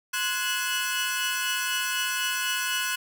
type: tone cluster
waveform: sawtooth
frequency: 1042 / 1473 / 1679 / 2605 / 2950 Hz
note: C6 / F#6 / G#6 / E7 / F#7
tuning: -7 / -8 / +18 / -21 / -6 cents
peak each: -31 / -26 / -32 / -29 / -29 dBFS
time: 0.13-2.96 s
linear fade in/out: 10 ms
effects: none